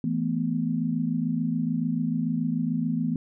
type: chord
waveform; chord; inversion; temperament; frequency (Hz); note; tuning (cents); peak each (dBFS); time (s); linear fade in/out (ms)
sine; E suspended fourth; none; equal; 164.81 / 220 / 246.9; E3 / A3 / B3; 0 / 0 / 0; -28 / -29 / -27; 0.04-3.16; 2
effects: none